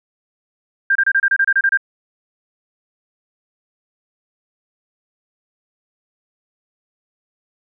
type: tone bursts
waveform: sine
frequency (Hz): 1591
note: G6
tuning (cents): +25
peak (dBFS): -11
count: 11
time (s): 0.9-1.774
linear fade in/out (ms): 5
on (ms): 54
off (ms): 28
effects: none